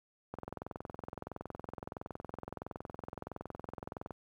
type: click train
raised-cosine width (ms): 1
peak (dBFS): -26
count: 82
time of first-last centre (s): 0.34-4.107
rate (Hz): 21.5
effects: high-pass 60 Hz 12 dB/octave + 11-bit